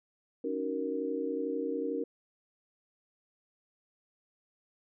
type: chord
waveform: sine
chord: D# minor seventh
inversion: third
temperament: just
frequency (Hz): 280 / 311.1 / 373.4 / 466.7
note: C#4 / D#4 / F#4 / A#4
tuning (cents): +18 / 0 / +16 / +2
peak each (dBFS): -36 / -38 / -39 / -34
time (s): 0.44-2.04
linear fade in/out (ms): 5
effects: none